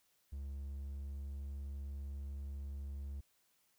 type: tone with pitch glide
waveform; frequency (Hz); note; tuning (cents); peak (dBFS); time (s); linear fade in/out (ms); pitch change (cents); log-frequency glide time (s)
triangle; 69.3 to 69.7; C#2 to C#2; 0 to +10; -39; 0.32-3.21; 10; +10; 0.57-1.13
effects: white hiss -75 dBFS RMS until 3.78 s